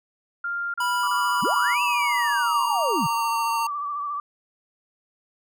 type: tone bursts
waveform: sine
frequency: 1396.9 Hz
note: F6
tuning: in tune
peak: -25 dBFS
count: 4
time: 0.44-1.745 s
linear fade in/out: 5 ms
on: 300 ms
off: 35 ms
type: tone with pitch glide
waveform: square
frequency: 983 to 917.2 Hz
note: B5 to A#5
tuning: -8 to -28 cents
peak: -24 dBFS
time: 0.8-3.67 s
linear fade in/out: 5 ms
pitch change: -120 cents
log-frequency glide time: 1.46-3.3 s
type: tone with vibrato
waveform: sine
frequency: 1162 Hz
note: D6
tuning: 19 cents flat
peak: -26 dBFS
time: 1.03-4.2 s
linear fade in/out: 2 ms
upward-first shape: sine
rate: 14 Hz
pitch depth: 44 cents each way
type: linear two-way sweep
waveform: sine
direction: up then down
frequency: 119.6 to 2725 to 119.6 Hz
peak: -24 dBFS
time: 1.42-3.07 s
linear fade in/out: 10 ms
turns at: 1.82 s
effects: none